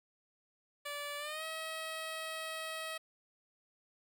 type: tone with pitch glide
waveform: 10% pulse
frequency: 580 to 639.8 Hz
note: D5 to D#5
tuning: -22 to +48 cents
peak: -31 dBFS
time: 0.85-2.98 s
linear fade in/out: 10 ms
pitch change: +170 cents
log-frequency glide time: 1.18-1.44 s
effects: none